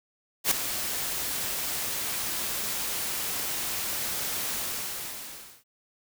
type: noise with ADSR envelope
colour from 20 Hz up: white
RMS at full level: -20 dBFS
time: 0.44-5.64 s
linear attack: 73 ms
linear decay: 3 ms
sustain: -11 dB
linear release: 1100 ms
effects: none